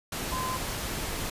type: tone in noise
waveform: sine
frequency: 1028 Hz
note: C6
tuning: 31 cents flat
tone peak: -31 dBFS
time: 0.32-0.57 s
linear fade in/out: 5 ms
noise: pink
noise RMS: -33 dBFS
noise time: 0.12-1.3 s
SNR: -1 dB
effects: resampled to 32000 Hz